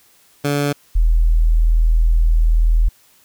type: tone pair in turn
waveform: 15% pulse / sine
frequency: 143.9 / 40.53 Hz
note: D3 / E1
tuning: -35 / -29 cents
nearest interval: octave + minor seventh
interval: 2194 cents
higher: first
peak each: -10 dBFS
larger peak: neither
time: 0.44-0.73 / 0.95-2.89 s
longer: second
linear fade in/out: 10 ms
effects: white hiss -53 dBFS RMS until 3.24 s